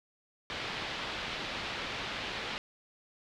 white low-pass noise, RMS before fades -38 dBFS, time 0.5-2.58 s, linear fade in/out 0 ms, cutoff 3800 Hz, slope 24 dB/octave, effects none

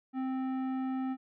sine tone with tanh clipping, 261.6 Hz, C4, in tune, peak -33 dBFS, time 0.13-1.17 s, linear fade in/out 50 ms, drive 13 dB, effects none

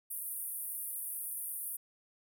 pink band-pass noise, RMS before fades -40 dBFS, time 0.1-1.77 s, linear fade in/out 10 ms, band 9300 to 16000 Hz, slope 96 dB/octave, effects none

